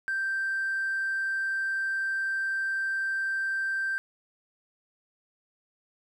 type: tone with hard clipping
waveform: sine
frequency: 1568 Hz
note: G6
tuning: in tune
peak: -27 dBFS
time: 0.08-3.98 s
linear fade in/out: 0 ms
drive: 1 dB
effects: none